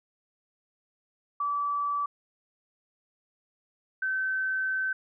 sine tone pair in turn, 1154 / 1535.9 Hz, D6 / G6, -31 / -36 cents, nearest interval perfect fourth, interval 495 cents, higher second, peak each -26 dBFS, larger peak neither, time 1.4-2.06 / 4.02-4.93 s, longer second, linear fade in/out 5 ms, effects none

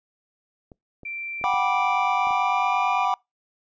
clicks, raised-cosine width 2 ms, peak -31 dBFS, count 6, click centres 0.718 / 1.033 / 1.414 / 1.539 / 2.271 / 2.308 s
sine tone with pitch glide, 2351 to 2406 Hz, D7 to D7, +1 to +41 cents, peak -30 dBFS, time 1.05-3.05 s, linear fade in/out 5 ms, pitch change +40 cents, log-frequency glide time 2.14-2.92 s
triangle chord, G major seventh, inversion third, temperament just, 735 / 784 / 980 / 1176 Hz, F#5 / G5 / B5 / D6, -12 / 0 / -14 / +2 cents, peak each -24 dBFS, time 1.44-3.14 s, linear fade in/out 0 ms
effects noise-tail reverb RT60 0.2 s tail -26 dB re dry + resampled to 16000 Hz

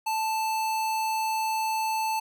square tone, 880 Hz, A5, in tune, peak -26 dBFS, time 0.06-2.2 s, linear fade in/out 10 ms, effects none

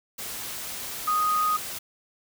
sine tone in noise, 1244.5 Hz, D#6, in tune, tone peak -21 dBFS, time 1.07-1.57 s, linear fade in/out 10 ms, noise white, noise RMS -35 dBFS, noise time 0.18-1.79 s, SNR +11 dB, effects none

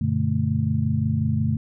sine tone cluster, 95.7 / 121.2 / 146.9 / 219.4 Hz, G2 / B2 / D3 / A3, -41 / -32 / +1 / -5 cents, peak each -25 dBFS, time 0.01-1.57 s, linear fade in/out 5 ms, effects none

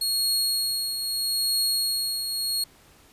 sawtooth tone with tremolo, 4306 Hz, C8, 49 cents sharp, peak -18 dBFS, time 0.01-2.64 s, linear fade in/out 5 ms, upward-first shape triangle, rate 0.78 Hz, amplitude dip 55%, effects pink hiss -55 dBFS RMS until 3.12 s + resampled to 32000 Hz

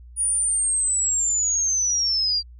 sine linear sweep, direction down, 9670 to 4690 Hz, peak -19 dBFS, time 0.16-2.43 s, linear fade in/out 50 ms, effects added 60 Hz sine -41 dBFS peak until 2.59 s

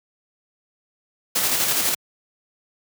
white noise with tremolo, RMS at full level -20 dBFS, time 1.35-1.95 s, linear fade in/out 10 ms, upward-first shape square, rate 12 Hz, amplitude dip 30%, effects high-pass 100 Hz 12 dB/octave

